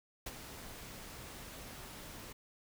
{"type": "noise with ADSR envelope", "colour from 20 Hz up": "pink", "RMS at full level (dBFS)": -39, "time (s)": [0.26, 2.33], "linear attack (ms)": 8, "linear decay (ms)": 33, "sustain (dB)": -10, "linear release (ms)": 10, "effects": []}